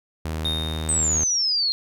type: tone with pitch glide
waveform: sawtooth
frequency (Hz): 79.1 to 78.15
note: D#2 to D#2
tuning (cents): +29 to +8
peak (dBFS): -22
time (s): 0.25-1.24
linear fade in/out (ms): 0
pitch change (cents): -21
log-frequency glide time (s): 0.9-1.03
type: tone with exponential decay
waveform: triangle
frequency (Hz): 3690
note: A#7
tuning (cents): -18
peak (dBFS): -20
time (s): 0.45-1.37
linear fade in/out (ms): 2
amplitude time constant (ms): 200
type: exponential sweep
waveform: sine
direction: down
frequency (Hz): 8310 to 4186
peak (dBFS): -19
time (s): 0.89-1.72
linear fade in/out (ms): 0
effects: none